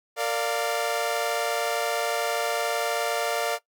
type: chord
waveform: sawtooth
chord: Bb major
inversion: none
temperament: equal with one note detuned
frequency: 459.2 / 587.3 / 698.5 Hz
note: Bb4 / D5 / F5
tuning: -26 / 0 / 0 cents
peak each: -25 dBFS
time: 0.16-3.59 s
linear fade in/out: 50 ms
effects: noise-tail reverb RT60 0.1 s tail -17 dB re dry